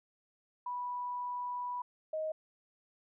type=tone pair in turn; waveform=sine; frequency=983 / 626.8 Hz; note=B5 / D#5; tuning=-8 / +13 cents; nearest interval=minor sixth; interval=779 cents; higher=first; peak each=-35 / -33 dBFS; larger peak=second; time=0.66-1.82 / 2.13-2.32 s; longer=first; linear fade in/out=5 ms; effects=none